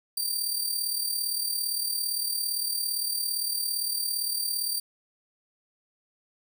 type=tone with amplitude modulation; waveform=15% pulse; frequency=4671 Hz; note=D8; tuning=10 cents flat; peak=-18 dBFS; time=0.17-4.8 s; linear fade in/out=5 ms; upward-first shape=sine; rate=37.6 Hz; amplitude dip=55%; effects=none